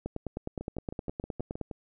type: two click trains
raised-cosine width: 2 ms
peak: -20 / -24 dBFS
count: 16 / 8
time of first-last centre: 0.06-1.613 / 0.61-1.712 s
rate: 9.66 / 6.35 Hz
effects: none